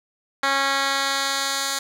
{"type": "tone with band-pass filter sweep", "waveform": "10% pulse", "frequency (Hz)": 274.4, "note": "C#4", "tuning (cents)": -17, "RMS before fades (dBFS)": -23, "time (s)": [0.43, 1.79], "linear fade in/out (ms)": 5, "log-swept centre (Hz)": [2200, 6300], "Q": 0.77, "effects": []}